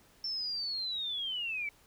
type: linear sweep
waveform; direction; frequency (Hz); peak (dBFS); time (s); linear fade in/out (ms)
sine; down; 5400 to 2257; -33; 0.24-1.69; 2
effects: pink hiss -63 dBFS RMS until 1.86 s